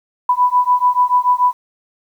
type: beating tone pair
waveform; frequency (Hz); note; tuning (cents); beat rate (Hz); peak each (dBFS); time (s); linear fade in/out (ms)
sine; 987.8 / 994.7; B5 / B5; 0 / +12; 6.9; -14; 0.29-1.53; 5
effects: 8-bit